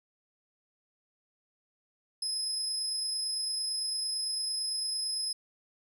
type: tone with amplitude modulation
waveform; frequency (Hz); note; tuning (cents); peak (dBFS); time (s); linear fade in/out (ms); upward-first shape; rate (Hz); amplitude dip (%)
35% pulse; 5100; D#8; +42; -27; 2.22-5.33; 5; sine; 28.9; 25
effects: none